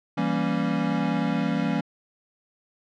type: chord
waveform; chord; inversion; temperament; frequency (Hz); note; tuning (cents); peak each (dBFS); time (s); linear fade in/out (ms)
square; E diminished seventh; none; equal with one note detuned; 166.54 / 196 / 233.1 / 277.2; E3 / G3 / Bb3 / Db4; +18 / 0 / 0 / 0; -29; 0.17-1.81; 10
effects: low-pass 3000 Hz 12 dB/octave